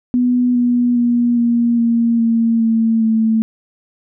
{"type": "tone with pitch steps", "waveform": "sine", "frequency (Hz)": [246.9, 243.2, 239.6, 236, 232.5, 229, 225.6, 222.3], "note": ["B3", "B3", "A#3", "A#3", "A#3", "A#3", "A3", "A3"], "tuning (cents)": [0, -26, 48, 22, -4, -31, 44, 18], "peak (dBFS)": -11, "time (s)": [0.14, 3.42], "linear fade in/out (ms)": 0, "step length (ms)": 410, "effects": []}